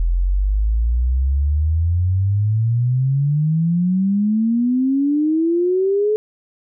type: exponential sweep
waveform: sine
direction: up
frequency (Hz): 41.34 to 432.1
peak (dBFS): -14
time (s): 0-6.16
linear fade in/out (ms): 0
effects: none